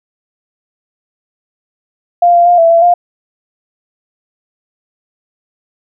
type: tone with pitch steps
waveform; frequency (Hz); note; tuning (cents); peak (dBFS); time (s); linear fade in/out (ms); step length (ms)
sine; 698 / 692 / 704 / 665 / 672 / 703; F5 / F5 / F5 / E5 / E5 / F5; -1 / -16 / +14 / +15 / +33 / +11; -4; 2.22-2.94; 5; 120
effects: none